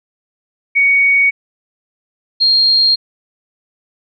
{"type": "tone pair in turn", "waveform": "sine", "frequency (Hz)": [2237, 4223], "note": ["C#7", "C8"], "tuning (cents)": [15, 15], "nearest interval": "major seventh", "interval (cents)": 1100, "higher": "second", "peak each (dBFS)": -8, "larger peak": "neither", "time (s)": [[0.75, 1.31], [2.4, 2.96]], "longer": "neither", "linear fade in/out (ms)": 20, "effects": []}